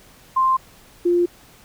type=tone pair in turn; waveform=sine; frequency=1048 / 349.7 Hz; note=C6 / F4; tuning=+2 / +2 cents; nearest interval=octave + perfect fifth; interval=1900 cents; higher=first; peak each=-14 dBFS; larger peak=neither; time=0.36-0.57 / 1.05-1.26 s; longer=neither; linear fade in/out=10 ms; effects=pink hiss -49 dBFS RMS until 1.64 s